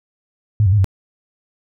sine tone with pitch steps, 106.1 / 92.4 / 105.2 / 95.4 Hz, G#2 / F#2 / G#2 / G2, +38 / -2 / +23 / -47 cents, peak -10 dBFS, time 0.6-0.844 s, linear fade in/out 0 ms, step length 61 ms, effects none

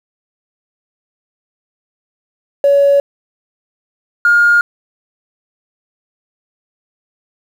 triangle tone pair in turn, 563 / 1418.7 Hz, C#5 / F6, +27 / +27 cents, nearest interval octave + major third, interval 1600 cents, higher second, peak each -3 dBFS, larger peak neither, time 2.64-3 / 4.25-4.61 s, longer neither, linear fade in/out 2 ms, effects tanh soft clip ceiling -4 dBFS + 7-bit

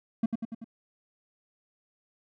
triangle tone with echo, 226.4 Hz, A3, 50 cents sharp, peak -20 dBFS, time 0.23-0.26 s, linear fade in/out 5 ms, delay 96 ms, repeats 4, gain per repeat -4 dB, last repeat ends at 0.644 s, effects none

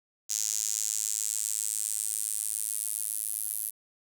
sawtooth tone with high-pass filter sweep, 107.3 Hz, A2, 43 cents flat, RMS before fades -32 dBFS, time 0.29-3.71 s, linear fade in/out 20 ms, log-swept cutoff 6600 to 11000 Hz, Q 4.2, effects none

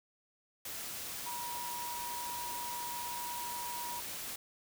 sine tone in noise, 961 Hz, B5, 48 cents flat, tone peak -40 dBFS, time 1.26-4 s, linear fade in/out 5 ms, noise white, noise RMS -42 dBFS, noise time 0.65-4.36 s, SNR -1 dB, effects none

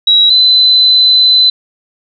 sine tone pair in turn, 3870 / 4026 Hz, B7 / B7, -36 / +33 cents, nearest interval minor second, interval 69 cents, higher second, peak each -4 dBFS, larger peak neither, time 0.07-0.3 / 0.3-1.5 s, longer second, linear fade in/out 5 ms, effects none

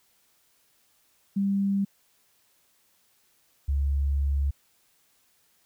sine tone pair in turn, 197.8 / 69.93 Hz, G3 / C#2, +16 / +16 cents, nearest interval octave + tritone, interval 1800 cents, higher first, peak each -22 / -22 dBFS, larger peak neither, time 1.36-1.85 / 3.68-4.51 s, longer second, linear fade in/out 10 ms, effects white hiss -66 dBFS RMS until 5.65 s

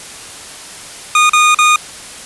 25% pulse tone with dropouts, 1227 Hz, D#6, 25 cents flat, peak -3 dBFS, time 1.15-1.76 s, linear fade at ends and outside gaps 2 ms, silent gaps 1.295-1.333 / 1.546-1.587 s, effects white hiss -31 dBFS RMS until 2.25 s + resampled to 24000 Hz

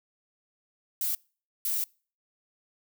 violet noise bursts at uneven times, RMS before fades -29 dBFS, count 2, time 1.01-1.15 / 1.65-1.84 s, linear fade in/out 2 ms, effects noise-tail reverb RT60 0.4 s tail -26 dB re dry

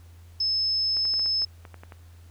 sine tone, 5220 Hz, E8, 18 cents flat, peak -22 dBFS, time 0.4-1.45 s, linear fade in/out 5 ms
clicks, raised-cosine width 0.5 ms, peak -28 dBFS, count 10, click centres 0.969 / 1.053 / 1.139 / 1.195 / 1.26 / 1.42 / 1.652 / 1.743 / 1.835 / 1.922 s
effects added 85 Hz sine -46 dBFS peak until 2.3 s + pink hiss -60 dBFS RMS until 2.3 s

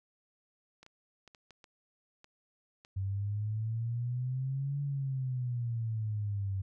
clicks, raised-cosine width 0.2 ms, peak -36 dBFS, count 8, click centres 0.83 / 0.864 / 1.277 / 1.348 / 1.507 / 1.642 / 2.244 / 2.849 s
sine exponential two-way sweep, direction up then down, 95.3 to 143.1 to 95.3 Hz, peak -31 dBFS, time 2.96-6.62 s, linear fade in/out 10 ms, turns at 4.81 s
effects none

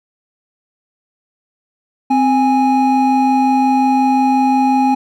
triangle tone pair together, 260.6 / 827.4 Hz, C4 / G#5, -7 / -7 cents, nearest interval octave + minor sixth, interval 2000 cents, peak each -11 dBFS, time 2.1-4.95 s, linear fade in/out 10 ms, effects none

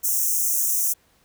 white high-pass noise, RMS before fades -22 dBFS, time 0.03-0.94 s, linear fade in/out 20 ms, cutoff 5700 Hz, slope 96 dB/octave, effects pink hiss -61 dBFS RMS until 1.24 s

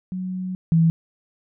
sine tone pair in turn, 184.9 / 164.22 Hz, F#3 / E3, -1 / -6 cents, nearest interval major second, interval 205 cents, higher first, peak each -25 / -13 dBFS, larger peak second, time 0.12-0.55 / 0.72-0.9 s, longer first, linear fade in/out 0 ms, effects none

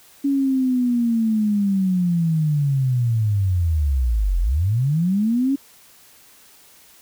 sine linear two-way sweep, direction down then up, 281.5 to 41.2 to 281.5 Hz, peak -16 dBFS, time 0.24-5.56 s, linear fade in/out 10 ms, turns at 4.4 s, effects white hiss -50 dBFS RMS until 7.01 s

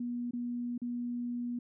sine tone with dropouts, 241.6 Hz, B3, 38 cents flat, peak -33 dBFS, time 0-1.59 s, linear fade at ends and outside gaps 5 ms, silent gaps 0.31-0.333 / 0.779-0.817 s, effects none

